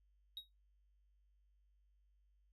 triangle tone with exponential decay, 3791 Hz, A#7, 28 cents sharp, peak -40 dBFS, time 0.37-0.49 s, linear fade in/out 1 ms, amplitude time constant 25 ms, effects noise-tail reverb RT60 0.2 s tail -18 dB re dry + added 50 Hz sine -70 dBFS peak until 2.52 s

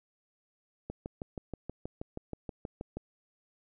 click train, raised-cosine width 2 ms, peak -24 dBFS, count 14, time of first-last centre 0.9-2.97 s, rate 6.28 Hz, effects none

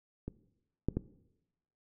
clicks, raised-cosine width 3 ms, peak -25 / -16 / -18 dBFS, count 3, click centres 0.28 / 0.886 / 0.97 s, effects noise-tail reverb RT60 0.9 s tail -18 dB re dry

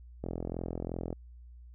click train, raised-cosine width 2 ms, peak -22 dBFS, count 39, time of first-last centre 0.24-1.128 s, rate 42.8 Hz, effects added 60 Hz sine -48 dBFS peak until 1.74 s

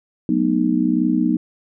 sine chord, B dominant seventh, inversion second, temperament just, 185.21 / 222.2 / 246.9 / 308.7 Hz, F#3 / A3 / B3 / D#4, +2 / +17 / 0 / -14 cents, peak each -22 / -25 / -19 / -19 dBFS, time 0.29-1.37 s, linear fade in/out 2 ms, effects none

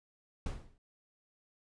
brown noise with exponential decay, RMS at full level -31 dBFS, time 0.46-0.78 s, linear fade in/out 2 ms, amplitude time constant 68 ms, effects resampled to 22050 Hz

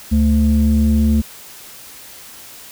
sine tone pair together, 73.52 / 220.3 Hz, D2 / A3, +2 / +2 cents, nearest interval octave + perfect fifth, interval 1900 cents, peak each -12 dBFS, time 0.11-1.22 s, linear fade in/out 20 ms, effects tanh soft clip ceiling -7 dBFS + white hiss -38 dBFS RMS until 2.71 s

